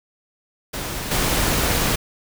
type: noise with level steps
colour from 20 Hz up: pink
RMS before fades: -28 / -20 dBFS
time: 0.73-1.96 s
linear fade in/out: 10 ms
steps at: 1.11 s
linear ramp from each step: 5 ms
effects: none